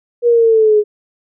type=exponential sweep; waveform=sine; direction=down; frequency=481.8 to 415.3 Hz; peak=-7 dBFS; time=0.22-0.84 s; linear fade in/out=50 ms; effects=none